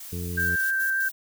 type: noise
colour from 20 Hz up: blue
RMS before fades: -40 dBFS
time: 0-0.71 s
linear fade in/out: 5 ms
type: harmonic tone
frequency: 87.31 Hz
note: F2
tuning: in tune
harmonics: 1 / 2 / 3 / 4 / 5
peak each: -31 / -34 / -42 / -43 / -40 dBFS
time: 0.12-0.56 s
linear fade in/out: 10 ms
type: tone with vibrato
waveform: sine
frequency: 1573 Hz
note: G6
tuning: 6 cents sharp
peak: -22 dBFS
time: 0.37-1.09 s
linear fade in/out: 10 ms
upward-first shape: triangle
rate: 6.8 Hz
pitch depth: 12 cents each way
type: noise with tremolo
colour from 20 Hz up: violet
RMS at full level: -35 dBFS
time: 0.39-1.12 s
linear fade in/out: 10 ms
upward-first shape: square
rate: 4.9 Hz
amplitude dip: 55%
effects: none